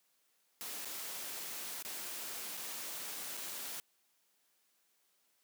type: noise with dropouts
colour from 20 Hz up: white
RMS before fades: -43 dBFS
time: 0.61-3.8 s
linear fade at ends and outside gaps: 0 ms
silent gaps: 0.848-0.855 / 1.825-1.849 / 2.57-2.574 / 3.369-3.374 s
effects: white hiss -75 dBFS RMS until 5.43 s + high-pass 200 Hz 12 dB/octave

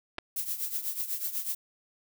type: clicks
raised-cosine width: 0.3 ms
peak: -19 dBFS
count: 2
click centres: 0.183 / 0.186 s
type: noise with tremolo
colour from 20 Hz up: violet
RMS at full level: -30 dBFS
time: 0.36-1.55 s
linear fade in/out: 5 ms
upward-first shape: triangle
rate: 8.1 Hz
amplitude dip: 80%
effects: none

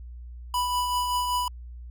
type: tone with tremolo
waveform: square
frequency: 987.8 Hz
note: B5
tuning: in tune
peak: -23 dBFS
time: 0.54-1.48 s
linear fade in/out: 2 ms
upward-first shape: triangle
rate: 5.2 Hz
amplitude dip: 40%
effects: added 60 Hz sine -38 dBFS peak until 1.9 s

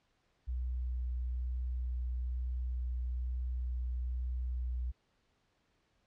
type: tone with vibrato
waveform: sine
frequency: 61.74 Hz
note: B1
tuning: in tune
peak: -33 dBFS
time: 0.47-4.92 s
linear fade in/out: 20 ms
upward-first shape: sine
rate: 1.1 Hz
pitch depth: 9 cents each way
effects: pink hiss -75 dBFS RMS until 6.06 s + low-pass 5000 Hz 12 dB/octave

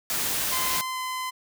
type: noise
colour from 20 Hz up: white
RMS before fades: -27 dBFS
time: 0.1-0.81 s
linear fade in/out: 0 ms
type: tone with pitch glide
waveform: sawtooth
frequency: 1032 to 1024.3 Hz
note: C6 to C6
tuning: -24 to -37 cents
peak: -25 dBFS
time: 0.51-1.31 s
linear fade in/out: 20 ms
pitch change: -13 cents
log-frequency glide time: 0.91-0.98 s
effects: none

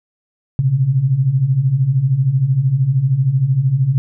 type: beating tone pair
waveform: sine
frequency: 123.47 / 136.47 Hz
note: B2 / C#3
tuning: 0 / -27 cents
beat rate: 13 Hz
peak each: -18 / -13 dBFS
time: 0.59-3.98 s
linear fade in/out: 0 ms
effects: none

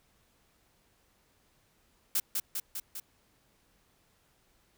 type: noise with echo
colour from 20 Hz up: blue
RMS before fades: -28 dBFS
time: 2.15-2.2 s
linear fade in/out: 5 ms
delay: 200 ms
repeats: 4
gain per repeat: -3 dB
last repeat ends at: 3 s
effects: pink hiss -69 dBFS RMS until 4.77 s

